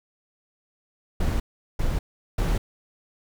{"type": "noise bursts", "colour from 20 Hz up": "brown", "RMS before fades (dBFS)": -23, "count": 3, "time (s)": [1.2, 2.58], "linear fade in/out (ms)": 5, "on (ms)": 200, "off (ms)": 390, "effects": []}